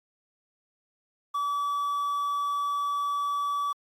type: tone with quantisation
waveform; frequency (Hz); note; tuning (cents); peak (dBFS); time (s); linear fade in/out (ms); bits
triangle; 1148; D6; -40; -24; 1.34-3.73; 10; 9
effects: AAC 64 kbps